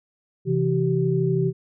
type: tone cluster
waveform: sine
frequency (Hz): 133.8 / 166.4 / 383.5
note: C3 / E3 / G4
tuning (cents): +39 / +17 / -38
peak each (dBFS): -23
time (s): 0.45-1.53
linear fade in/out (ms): 50
effects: none